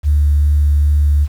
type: tone with vibrato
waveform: sine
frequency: 73.42 Hz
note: D2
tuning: in tune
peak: -8 dBFS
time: 0.03-1.28 s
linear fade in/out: 50 ms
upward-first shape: sine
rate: 2.5 Hz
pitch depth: 9 cents each way
effects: tanh soft clip ceiling -4 dBFS + 7-bit